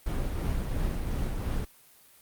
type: noise with tremolo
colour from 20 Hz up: brown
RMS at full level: -28 dBFS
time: 0.06-1.65 s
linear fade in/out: 5 ms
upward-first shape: triangle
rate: 2.9 Hz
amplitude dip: 35%
effects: white hiss -57 dBFS RMS until 2.21 s + Opus 32 kbps